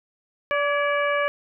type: harmonic tone with a mistuned harmonic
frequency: 578 Hz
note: D5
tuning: 28 cents flat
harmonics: 1 / 2 / 3 / 4 / 5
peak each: -23 / -26 / -27 / -29 / -37 dBFS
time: 0.51-1.28 s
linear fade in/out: 0 ms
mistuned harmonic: 3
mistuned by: -49 cents
effects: none